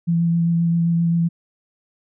sine tone with vibrato, 168.5 Hz, E3, 38 cents sharp, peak -15 dBFS, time 0.07-1.29 s, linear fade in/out 20 ms, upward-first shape sine, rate 7.6 Hz, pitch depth 13 cents each way, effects none

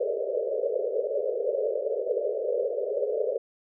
pink band-pass noise, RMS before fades -28 dBFS, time 0-3.38 s, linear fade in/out 10 ms, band 410 to 600 Hz, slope 96 dB/octave, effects none

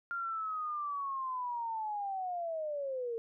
sine linear sweep, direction down, 1400 to 450.2 Hz, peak -34 dBFS, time 0.11-3.18 s, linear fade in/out 0 ms, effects none

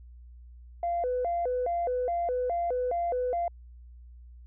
sine tone with vibrato, 587.3 Hz, D5, in tune, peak -25 dBFS, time 0.83-3.48 s, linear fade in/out 2 ms, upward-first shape square, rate 2.4 Hz, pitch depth 280 cents each way, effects tanh soft clip ceiling -22 dBFS + added 60 Hz sine -46 dBFS peak until 4.46 s

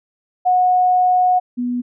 sine tone pair in turn, 730 / 245 Hz, F#5 / B3, -24 / -14 cents, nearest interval octave + perfect fifth, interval 1890 cents, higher first, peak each -11 / -18 dBFS, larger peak first, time 0.45-1.4 / 1.57-1.82 s, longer first, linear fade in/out 20 ms, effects none

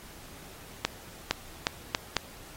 accelerating click train, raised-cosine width 0.2 ms, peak -6 dBFS, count 5, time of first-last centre 0.85-2.167 s, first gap 460 ms, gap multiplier 0.78, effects pink hiss -49 dBFS RMS until 2.56 s + AAC 48 kbps

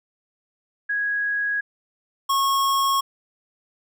sine / square tone pair in turn, 1658 / 1093.7 Hz, G#6 / C#6, -3 / -24 cents, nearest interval perfect fifth, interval 721 cents, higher first, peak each -21 / -19 dBFS, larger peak second, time 0.89-1.61 / 2.29-3.01 s, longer neither, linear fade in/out 10 ms, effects none

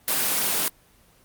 white high-pass noise, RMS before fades -23 dBFS, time 0.08-0.68 s, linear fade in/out 0 ms, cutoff 140 Hz, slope 24 dB/octave, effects pink hiss -57 dBFS RMS until 1.24 s + Opus 24 kbps

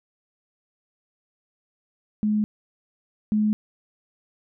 sine tone pair in turn, 211.8 / 212.6 Hz, G#3 / G#3, +34 / +41 cents, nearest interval unison, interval 7 cents, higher second, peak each -19 / -18 dBFS, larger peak second, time 2.23-2.44 / 3.32-3.53 s, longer neither, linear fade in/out 0 ms, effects none

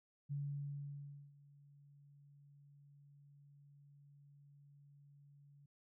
sine tone with ADSR envelope, 142.6 Hz, C#3, 49 cents sharp, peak -38 dBFS, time 0.29-5.66 s, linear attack 29 ms, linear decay 1000 ms, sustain -23 dB, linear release 5 ms, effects none

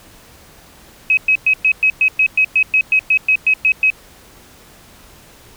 sine tone bursts, 2549 Hz, D#7, 41 cents sharp, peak -9 dBFS, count 16, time 1.1-3.902 s, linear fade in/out 2 ms, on 72 ms, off 110 ms, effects pink hiss -44 dBFS RMS until 5.56 s

